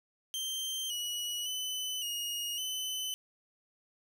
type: tone with pitch steps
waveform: sawtooth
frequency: 3141 / 2923 / 3017 / 2870 / 3029 Hz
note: G7 / F#7 / F#7 / F7 / F#7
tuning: +3 / -22 / +33 / +47 / +40 cents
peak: -31 dBFS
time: 0.34-3.14 s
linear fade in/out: 0 ms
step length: 560 ms
effects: none